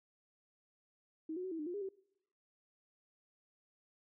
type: tone with pitch steps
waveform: sine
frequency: 317.5 / 364.2 / 374.6 / 325.9 / 300.9 / 353.1 / 407.9 / 384.9 Hz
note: D#4 / F#4 / F#4 / E4 / D4 / F4 / G#4 / G4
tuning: +35 / -27 / +21 / -20 / +42 / +19 / -31 / -32 cents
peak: -38 dBFS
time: 1.29-1.89 s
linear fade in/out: 5 ms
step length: 75 ms
effects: noise-tail reverb RT60 0.8 s tail -23 dB re dry